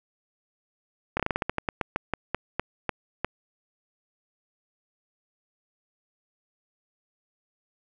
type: slowing click train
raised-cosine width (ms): 0.5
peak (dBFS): -10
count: 17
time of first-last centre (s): 1.17-3.246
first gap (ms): 26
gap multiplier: 1.19
effects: none